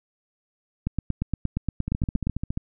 two click trains, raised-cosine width 5 ms, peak -12 / -15 dBFS, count 13 / 11, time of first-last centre 0.87-2.27 / 1.88-2.574 s, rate 8.57 / 14.4 Hz, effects none

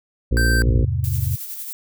harmonic tone, 57.9 Hz, A#1, 11 cents flat, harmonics 1 / 2 / 4 / 5 / 6 / 7 / 8 / 9, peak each -16 / -22 / -28 / -30 / -32 / -33 / -34 / -35 dBFS, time 0.31-0.85 s, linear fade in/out 10 ms
square tone, 1560 Hz, G6, 9 cents flat, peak -20 dBFS, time 0.37-0.62 s, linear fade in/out 0 ms
sine chord, E augmented, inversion none, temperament just, 82.41 / 103.01 / 128.76 Hz, E2 / G#2 / B#2, 0 / -14 / -27 cents, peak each -23 dBFS, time 0.65-1.36 s, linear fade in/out 10 ms
violet noise with tremolo, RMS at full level -30 dBFS, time 1.04-1.73 s, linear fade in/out 0 ms, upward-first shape sine, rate 11 Hz, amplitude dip 40%
effects none

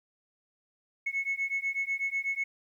sine beating tone pair, 2192 / 2200.1 Hz, C#7 / C#7, -20 / -14 cents, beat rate 8.1 Hz, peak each -31 dBFS, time 1.06-2.44 s, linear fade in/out 10 ms, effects tanh soft clip ceiling -23 dBFS + 11-bit

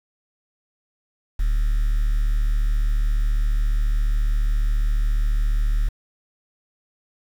triangle tone, 37.23 Hz, D1, 24 cents sharp, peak -14 dBFS, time 1.39-5.89 s, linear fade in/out 10 ms, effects tanh soft clip ceiling -12 dBFS + 7-bit

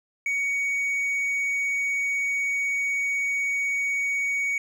sine tone with hard clipping, 2242 Hz, C#7, 19 cents sharp, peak -24 dBFS, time 0.26-4.58 s, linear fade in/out 2 ms, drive 3 dB, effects none

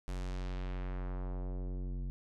square tone with low-pass filter sweep, 45.87 Hz, F#1, 14 cents flat, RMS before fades -38 dBFS, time 0.08-2.1 s, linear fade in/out 0 ms, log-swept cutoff 10000 to 200 Hz, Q 1, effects none

